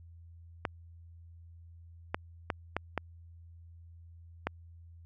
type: clicks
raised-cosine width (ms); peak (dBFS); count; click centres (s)
0.5; -15; 6; 0.652 / 2.145 / 2.502 / 2.766 / 2.977 / 4.47
effects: added 84 Hz sine -50 dBFS peak until 5.05 s